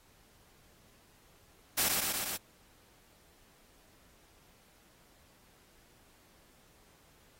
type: noise with echo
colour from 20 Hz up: white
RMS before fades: -29 dBFS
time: 1.77-1.89 s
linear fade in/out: 10 ms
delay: 120 ms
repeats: 4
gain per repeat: -2 dB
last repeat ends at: 2.37 s
effects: pink hiss -64 dBFS RMS until 7.39 s + AAC 48 kbps